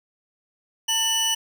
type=tone pair together; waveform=25% pulse; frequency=895.1 / 2960 Hz; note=A5 / F#7; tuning=+29 / 0 cents; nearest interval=octave + major sixth; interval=2071 cents; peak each=-27 / -17 dBFS; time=0.88-1.35 s; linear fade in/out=10 ms; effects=none